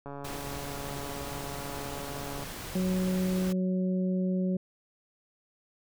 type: click train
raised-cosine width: 1 ms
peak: -27 dBFS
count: 336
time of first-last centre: 0.06-2.436 s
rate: 141 Hz
type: noise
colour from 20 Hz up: pink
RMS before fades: -40 dBFS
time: 0.24-3.53 s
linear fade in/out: 10 ms
type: harmonic tone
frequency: 185 Hz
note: F#3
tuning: in tune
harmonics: 1 / 2 / 3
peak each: -26 / -36 / -38 dBFS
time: 2.75-4.57 s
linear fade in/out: 5 ms
effects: none